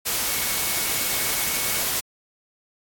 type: tone in noise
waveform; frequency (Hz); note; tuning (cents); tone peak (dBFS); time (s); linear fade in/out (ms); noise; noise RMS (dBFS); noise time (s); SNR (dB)
sine; 2209; C#7; -7; -35; 0.25-1.82; 20; white; -24; 0.05-2.01; -14
effects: AAC 64 kbps